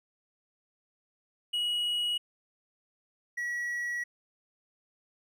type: tone pair in turn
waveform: triangle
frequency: 2909 / 1926.4 Hz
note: F#7 / B6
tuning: -30 / -44 cents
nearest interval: perfect fifth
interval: 714 cents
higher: first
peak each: -26 / -29 dBFS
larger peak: first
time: 1.53-2.18 / 3.37-4.04 s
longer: second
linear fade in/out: 10 ms
effects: none